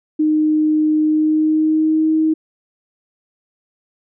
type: tone with pitch glide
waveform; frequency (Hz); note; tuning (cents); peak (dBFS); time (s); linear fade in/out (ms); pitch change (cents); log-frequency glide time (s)
sine; 307.9 to 315.3; D#4 to D#4; -18 to +23; -12; 0.19-2.34; 10; +41; 1.03-2.11
effects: none